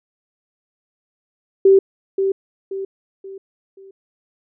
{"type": "tone with echo", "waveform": "sine", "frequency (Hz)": 387.9, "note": "G4", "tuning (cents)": -18, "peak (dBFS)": -7, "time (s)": [1.65, 1.79], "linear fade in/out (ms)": 5, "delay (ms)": 530, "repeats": 4, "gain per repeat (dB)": -8, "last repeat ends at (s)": 3.91, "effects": []}